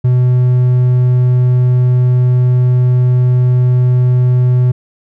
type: tone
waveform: triangle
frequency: 125.1 Hz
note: B2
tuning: 23 cents sharp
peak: -5 dBFS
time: 0.04-4.72 s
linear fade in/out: 10 ms
effects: none